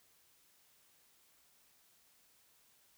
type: silence
effects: white hiss -69 dBFS RMS until 2.97 s